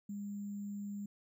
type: tone with sample-and-hold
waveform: sine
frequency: 202.9 Hz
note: G#3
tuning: 40 cents flat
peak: -39 dBFS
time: 0.09-1.06 s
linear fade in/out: 5 ms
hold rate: 7350 Hz
effects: none